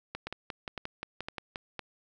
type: two click trains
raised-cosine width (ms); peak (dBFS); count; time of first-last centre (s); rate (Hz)
0.3; -20 / -20; 9 / 4; 0.15-1.558 / 0.27-1.793; 5.68 / 1.97
effects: none